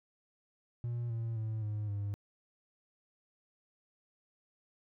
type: tone with pitch steps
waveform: triangle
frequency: 119.3 / 114.57 / 110.03 / 105.67 / 101.48 Hz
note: A#2 / A#2 / A2 / G#2 / G#2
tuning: +41 / -30 / 0 / +30 / -40 cents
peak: -31 dBFS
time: 0.84-2.14 s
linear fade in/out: 0 ms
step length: 260 ms
effects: tanh soft clip ceiling -27 dBFS